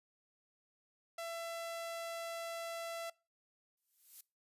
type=tone; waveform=sawtooth; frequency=670 Hz; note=E5; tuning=28 cents sharp; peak=-37 dBFS; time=1.18-3.1 s; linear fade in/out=5 ms
type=noise with exponential growth; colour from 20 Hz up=violet; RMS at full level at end=-47 dBFS; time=3.77-4.21 s; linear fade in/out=5 ms; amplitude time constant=95 ms
effects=noise-tail reverb RT60 0.3 s tail -23 dB re dry + resampled to 32000 Hz